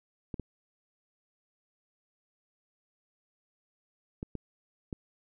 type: clicks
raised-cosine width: 3 ms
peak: -23 dBFS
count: 5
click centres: 0.342 / 0.397 / 4.229 / 4.353 / 4.928 s
effects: none